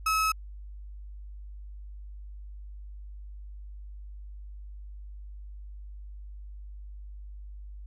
35% pulse tone, 1289 Hz, E6, 39 cents flat, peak -22 dBFS, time 0.06-0.32 s, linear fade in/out 5 ms, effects added 50 Hz sine -40 dBFS peak until 7.86 s + resampled to 32000 Hz

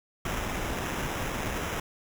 pink noise with sample-and-hold, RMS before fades -32 dBFS, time 0.25-1.8 s, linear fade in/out 5 ms, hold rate 4410 Hz, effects none

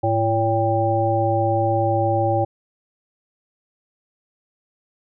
harmonic tone with a mistuned harmonic, 113 Hz, A2, 47 cents sharp, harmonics 1 / 3 / 5 / 7, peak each -22 / -24 / -22 / -21 dBFS, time 0.03-2.45 s, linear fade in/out 10 ms, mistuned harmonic 1, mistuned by -88 cents, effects none

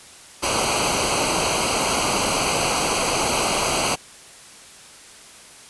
pink noise with comb filter, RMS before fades -21 dBFS, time 0.42-3.96 s, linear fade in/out 20 ms, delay 0.56 ms, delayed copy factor -0.8, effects white hiss -44 dBFS RMS until 5.69 s + resampled to 24000 Hz

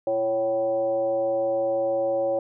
sine tone with frequency modulation, 554.4 Hz, C#5, in tune, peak -21 dBFS, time 0.07-2.39 s, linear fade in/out 2 ms, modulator 215 Hz, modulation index 0.6, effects none

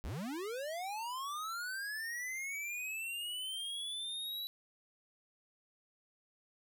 square linear sweep, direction up, 41.9 to 3951 Hz, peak -39 dBFS, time 0.04-4.47 s, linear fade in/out 0 ms, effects none

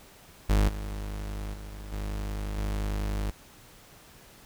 40% pulse tone with level steps, 51.1 Hz, G#1, 27 cents flat, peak -19 / -32 / -38 / -30 / -27 dBFS, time 0.49-3.31 s, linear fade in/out 10 ms, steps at 0.68 / 1.53 / 1.92 / 2.57 s, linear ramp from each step 10 ms, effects pink hiss -53 dBFS RMS until 4.45 s

